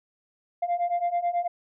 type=beating tone pair; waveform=sine; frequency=692 / 701.2 Hz; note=F5 / F5; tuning=-16 / +7 cents; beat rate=9.2 Hz; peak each=-26 / -24 dBFS; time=0.62-1.48 s; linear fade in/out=10 ms; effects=tanh soft clip ceiling -20 dBFS